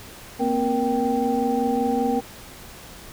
sine tone cluster, 235 / 260.2 / 472 / 782 Hz, A#3 / C4 / A#4 / G5, +14 / -9 / +22 / -4 cents, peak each -25 dBFS, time 0.39-2.21 s, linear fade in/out 20 ms, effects pink hiss -42 dBFS RMS until 3.12 s

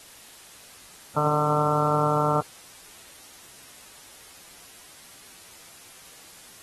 harmonic tone with a mistuned harmonic, 150 Hz, D3, 37 cents sharp, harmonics 1 / 2 / 3 / 4 / 5 / 6 / 7 / 8 / 9, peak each -27 / -33 / -30 / -29 / -31 / -29 / -32 / -30 / -28 dBFS, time 1.16-2.41 s, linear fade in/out 10 ms, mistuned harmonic 2, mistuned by -55 cents, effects white hiss -48 dBFS RMS until 6.62 s + AAC 32 kbps

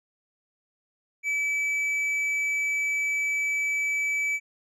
triangle tone with tanh clipping, 2300 Hz, D7, 37 cents flat, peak -25 dBFS, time 1.23-4.4 s, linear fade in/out 50 ms, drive 9 dB, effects none

